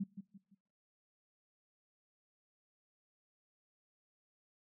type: tone with echo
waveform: sine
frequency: 196 Hz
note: G3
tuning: in tune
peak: -33 dBFS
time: 0-0.04 s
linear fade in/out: 10 ms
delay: 170 ms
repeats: 3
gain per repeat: -9 dB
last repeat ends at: 0.55 s
effects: noise-tail reverb RT60 0.9 s tail -25 dB re dry